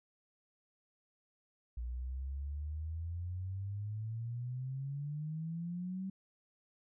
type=exponential sweep; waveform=sine; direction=up; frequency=58.7 to 193.4 Hz; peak=-37 dBFS; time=1.77-6.1 s; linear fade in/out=5 ms; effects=none